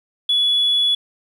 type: tone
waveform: sine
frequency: 3406 Hz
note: G#7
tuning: 43 cents sharp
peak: -13 dBFS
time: 0.29-0.95 s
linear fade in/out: 5 ms
effects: tanh soft clip ceiling -10 dBFS + 8-bit